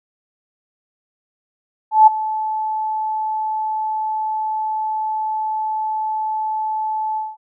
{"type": "tone with ADSR envelope", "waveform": "sine", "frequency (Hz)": 868, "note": "A5", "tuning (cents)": -24, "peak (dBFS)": -3, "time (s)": [1.91, 7.37], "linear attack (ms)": 160, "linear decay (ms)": 12, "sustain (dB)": -16, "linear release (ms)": 200, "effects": []}